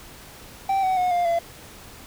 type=tone with pitch steps; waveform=triangle; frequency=778 / 751.9 / 726.7 / 702.4 / 678.9 Hz; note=G5 / F#5 / F#5 / F5 / F5; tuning=-13 / +28 / -31 / +10 / -49 cents; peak=-17 dBFS; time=0.69-1.39 s; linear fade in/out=5 ms; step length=140 ms; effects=pink hiss -44 dBFS RMS until 2.06 s